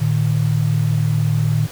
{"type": "tone pair together", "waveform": "sine", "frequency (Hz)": [112.6, 152.36], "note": ["A2", "D#3"], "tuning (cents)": [40, -36], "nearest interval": "perfect fourth", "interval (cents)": 524, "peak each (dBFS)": -17, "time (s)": [0, 1.67], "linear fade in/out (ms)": 20, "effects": ["pink hiss -36 dBFS RMS until 1.71 s"]}